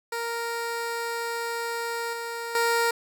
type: tone with level steps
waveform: 15% pulse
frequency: 465.9 Hz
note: A#4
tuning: 1 cent flat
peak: -22 / -25 / -15 dBFS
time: 0.12-2.91 s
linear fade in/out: 5 ms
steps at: 2.13 / 2.55 s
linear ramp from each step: 2 ms
effects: none